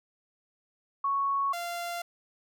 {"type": "tone pair in turn", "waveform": ["sine", "sawtooth"], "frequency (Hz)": [1108.7, 692], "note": ["C#6", "F5"], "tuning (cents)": [0, -16], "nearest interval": "minor sixth", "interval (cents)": 816, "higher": "first", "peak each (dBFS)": [-25, -29], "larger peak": "first", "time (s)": [[1.04, 1.53], [1.53, 2.02]], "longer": "neither", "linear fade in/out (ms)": 5, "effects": []}